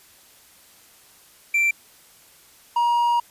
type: tone pair in turn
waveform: triangle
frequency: 2349 / 950.1 Hz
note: D7 / A#5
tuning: 0 / +33 cents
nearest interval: octave + major third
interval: 1567 cents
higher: first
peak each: -15 dBFS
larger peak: neither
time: 1.54-1.71 / 2.76-3.2 s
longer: second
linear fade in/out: 5 ms
effects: white hiss -52 dBFS RMS until 3.3 s + resampled to 32000 Hz